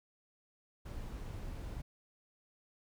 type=noise; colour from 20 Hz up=brown; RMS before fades=-43 dBFS; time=0.85-1.82 s; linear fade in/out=10 ms; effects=none